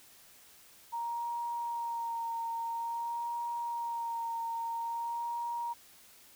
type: tone with vibrato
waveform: sine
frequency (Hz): 932.3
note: A#5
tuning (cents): 0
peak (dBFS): -33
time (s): 0.92-5.74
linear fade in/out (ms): 20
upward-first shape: sine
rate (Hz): 0.49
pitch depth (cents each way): 21
effects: white hiss -58 dBFS RMS until 6.35 s